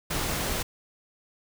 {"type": "noise", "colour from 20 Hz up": "pink", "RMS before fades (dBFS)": -29, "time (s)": [0.1, 0.63], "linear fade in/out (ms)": 10, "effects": []}